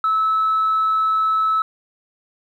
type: tone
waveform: sine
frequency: 1302 Hz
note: E6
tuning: 22 cents flat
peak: -14 dBFS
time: 0.04-1.62 s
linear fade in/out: 2 ms
effects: tanh soft clip ceiling -12 dBFS + 9-bit